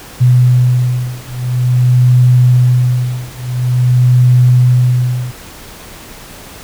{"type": "beating tone pair", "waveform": "sine", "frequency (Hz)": [124.4, 124.88], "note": ["B2", "B2"], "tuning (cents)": [13, 20], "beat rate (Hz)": 0.48, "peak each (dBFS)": -10, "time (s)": [0.2, 5.32], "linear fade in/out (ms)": 20, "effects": ["pink hiss -33 dBFS RMS until 6.63 s"]}